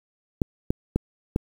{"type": "clicks", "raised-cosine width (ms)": 3, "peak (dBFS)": -8, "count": 4, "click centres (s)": [0.418, 0.705, 0.96, 1.361], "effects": ["7-bit"]}